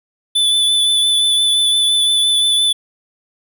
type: tone with vibrato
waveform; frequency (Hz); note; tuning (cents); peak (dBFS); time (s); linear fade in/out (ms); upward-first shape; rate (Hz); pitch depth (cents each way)
square; 3490; A7; -15; -12; 0.35-2.73; 10; triangle; 5.8; 20
effects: none